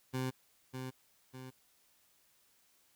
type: tone with echo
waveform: 20% pulse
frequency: 129.4 Hz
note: C3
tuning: 19 cents flat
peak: -29 dBFS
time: 0.13-0.31 s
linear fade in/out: 20 ms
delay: 600 ms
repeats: 2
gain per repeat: -6 dB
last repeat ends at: 1.51 s
effects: white hiss -70 dBFS RMS until 2.95 s